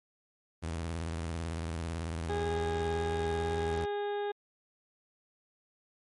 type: tone with vibrato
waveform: sawtooth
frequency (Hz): 82.41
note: E2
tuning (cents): 0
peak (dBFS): -30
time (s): 0.62-3.86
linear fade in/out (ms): 20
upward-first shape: sine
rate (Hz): 18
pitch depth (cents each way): 130
type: harmonic tone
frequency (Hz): 410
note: G#4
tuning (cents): -22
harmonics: 1 / 2 / 3 / 4 / 5 / 6 / 7 / 8 / 9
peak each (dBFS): -32 / -37 / -52 / -45 / -56 / -58 / -59 / -57 / -52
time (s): 2.29-4.32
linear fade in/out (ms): 10
effects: MP3 48 kbps